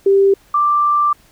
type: tone pair in turn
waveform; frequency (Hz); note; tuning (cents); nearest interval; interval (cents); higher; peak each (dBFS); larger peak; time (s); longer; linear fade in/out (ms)
sine; 393.1 / 1178; G4 / D6; +5 / +5; octave + perfect fifth; 1900; second; -8 / -11; first; 0.06-0.34 / 0.54-1.13; second; 5
effects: pink hiss -51 dBFS RMS until 1.31 s

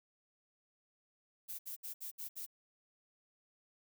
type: noise bursts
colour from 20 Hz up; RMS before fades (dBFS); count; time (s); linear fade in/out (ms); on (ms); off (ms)
violet; -44; 6; 1.48-2.465; 20; 110; 65
effects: none

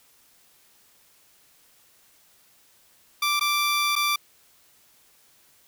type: tone with dropouts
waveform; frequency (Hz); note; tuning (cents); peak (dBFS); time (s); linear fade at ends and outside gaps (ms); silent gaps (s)
15% pulse; 1174; D6; -1; -15; 3.22-4.16; 5; 3.396-3.409 / 3.955-3.961
effects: white hiss -59 dBFS RMS until 5.67 s

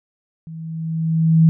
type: tone with level ramp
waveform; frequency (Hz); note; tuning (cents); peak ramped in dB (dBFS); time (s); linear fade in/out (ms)
sine; 161.8; E3; -32; -31 to -7; 0.47-1.49; 0
effects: none

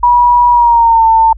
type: tone with pitch glide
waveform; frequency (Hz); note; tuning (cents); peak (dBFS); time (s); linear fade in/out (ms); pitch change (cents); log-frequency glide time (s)
sine; 968 to 898; B5 to A5; -35 to +35; -4; 0.03-1.33; 5; -130; 0.5-1.06
effects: added 50 Hz sine -26 dBFS peak until 1.37 s

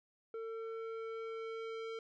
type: tone with low-pass filter sweep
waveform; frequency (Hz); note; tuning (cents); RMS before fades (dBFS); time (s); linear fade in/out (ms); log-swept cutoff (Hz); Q
square; 450.2; A4; +40; -43; 0.34-1.99; 2; 1100 to 3400; 1
effects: none

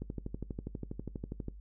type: click train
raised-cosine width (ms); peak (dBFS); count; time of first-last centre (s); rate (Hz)
3; -25; 19; 0.02-1.483; 12.3
effects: noise-tail reverb RT60 0.2 s tail -20 dB re dry + added 50 Hz sine -46 dBFS peak until 1.6 s

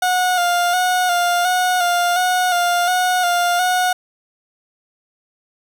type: tone with vibrato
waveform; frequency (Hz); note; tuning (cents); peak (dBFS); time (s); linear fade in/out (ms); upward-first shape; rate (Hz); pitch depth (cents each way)
30% pulse; 716; F5; +43; -12; 0.02-3.93; 5; square; 1.4; 34
effects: none

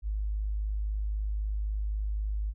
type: tone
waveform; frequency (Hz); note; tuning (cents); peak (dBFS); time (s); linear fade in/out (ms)
sine; 51.91; G#1; 0; -28; 0.02-2.54; 50
effects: none

